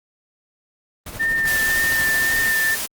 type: noise with tremolo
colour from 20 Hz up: pink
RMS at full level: -31 dBFS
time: 1.06-2.52 s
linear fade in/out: 5 ms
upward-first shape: sine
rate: 13 Hz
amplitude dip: 50%
type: tone with vibrato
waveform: sine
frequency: 1796 Hz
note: A6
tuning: 35 cents sharp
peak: -17 dBFS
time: 1.19-2.76 s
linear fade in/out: 20 ms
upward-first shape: sine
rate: 1.9 Hz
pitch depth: 19 cents each way
type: noise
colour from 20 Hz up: white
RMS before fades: -26 dBFS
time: 1.46-2.87 s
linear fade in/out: 20 ms
effects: Opus 24 kbps